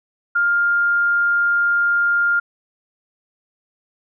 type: tone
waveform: sine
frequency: 1404 Hz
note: F6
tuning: 9 cents sharp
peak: -14 dBFS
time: 0.35-2.4 s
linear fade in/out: 10 ms
effects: none